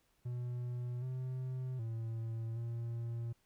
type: tone with pitch steps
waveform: triangle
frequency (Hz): 122.4 / 128.7 / 113.5 / 116.8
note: B2 / C3 / A#2 / A#2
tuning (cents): -15 / -28 / -46 / +4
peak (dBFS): -35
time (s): 0.25-3.33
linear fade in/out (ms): 10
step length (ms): 770
effects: pink hiss -75 dBFS RMS until 3.45 s